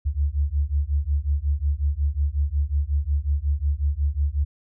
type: beating tone pair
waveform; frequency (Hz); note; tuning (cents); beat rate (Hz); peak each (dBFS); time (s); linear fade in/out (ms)
sine; 69.5 / 75; C#2 / D2; +5 / +37; 5.5; -23 / -23; 0.05-4.45; 20
effects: none